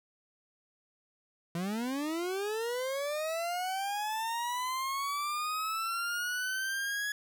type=linear sweep; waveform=40% pulse; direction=up; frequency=164.81 to 1686 Hz; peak=-31 dBFS; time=1.55-7.12 s; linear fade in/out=2 ms; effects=none